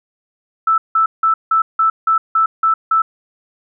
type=tone bursts; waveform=sine; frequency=1318.5 Hz; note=E6; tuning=in tune; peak=-10 dBFS; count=9; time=0.67-3.02 s; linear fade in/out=5 ms; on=110 ms; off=170 ms; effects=none